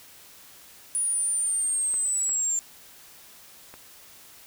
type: linear sweep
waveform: sine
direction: down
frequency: 9760 to 7270 Hz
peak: -23 dBFS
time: 0.95-2.59 s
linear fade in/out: 0 ms
type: clicks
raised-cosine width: 0.5 ms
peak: -28 dBFS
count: 3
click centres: 1.941 / 2.293 / 3.74 s
effects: white hiss -50 dBFS RMS until 4.46 s